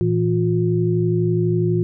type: tone cluster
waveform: sine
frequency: 114 / 166.1 / 356.5 Hz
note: A#2 / E3 / F4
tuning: -38 / +13 / +36 cents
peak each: -20 dBFS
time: 0.01-1.83 s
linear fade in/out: 0 ms
effects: none